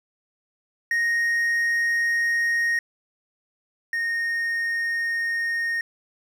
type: tone pair in turn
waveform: triangle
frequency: 1864.7 / 1850.8 Hz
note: A#6 / A#6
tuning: 0 / -13 cents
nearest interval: unison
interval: 13 cents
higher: first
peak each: -18 / -21 dBFS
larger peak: first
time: 0.91-2.79 / 3.93-5.81 s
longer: neither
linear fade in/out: 2 ms
effects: none